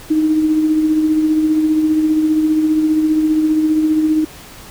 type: tone with tremolo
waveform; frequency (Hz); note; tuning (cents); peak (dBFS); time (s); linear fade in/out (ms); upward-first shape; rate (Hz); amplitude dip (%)
sine; 311.1; D#4; 0; -9; 0.1-4.25; 10; triangle; 15; 45
effects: pink hiss -37 dBFS RMS until 4.7 s